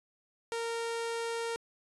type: tone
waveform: sawtooth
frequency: 462 Hz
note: A#4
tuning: 16 cents flat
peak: -29 dBFS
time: 0.52-1.56 s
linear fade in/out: 0 ms
effects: resampled to 24000 Hz